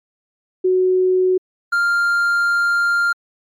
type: tone pair in turn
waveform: sine / triangle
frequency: 370 / 1396.9 Hz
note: F#4 / F6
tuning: 0 / 0 cents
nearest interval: octave + major seventh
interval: 2300 cents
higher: second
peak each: -12 dBFS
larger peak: neither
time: 0.64-1.38 / 1.72-3.13 s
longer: second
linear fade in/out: 10 ms
effects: MP3 64 kbps